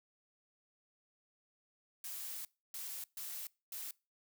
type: noise bursts at uneven times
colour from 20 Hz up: blue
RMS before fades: -44 dBFS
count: 4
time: 2.04-2.45 / 2.74-3.04 / 3.17-3.47 / 3.72-3.91 s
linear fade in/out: 2 ms
effects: noise-tail reverb RT60 0.3 s tail -24 dB re dry